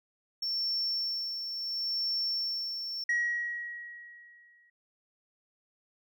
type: tone with tremolo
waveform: triangle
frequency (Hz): 5430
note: F8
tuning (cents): -50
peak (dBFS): -26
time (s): 0.42-3.04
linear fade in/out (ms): 5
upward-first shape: sine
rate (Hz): 0.72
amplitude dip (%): 55
type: tone with exponential decay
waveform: sine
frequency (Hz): 1905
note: A#6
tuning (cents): +37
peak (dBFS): -22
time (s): 3.09-4.7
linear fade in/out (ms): 5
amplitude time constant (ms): 350
effects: tanh soft clip ceiling -24 dBFS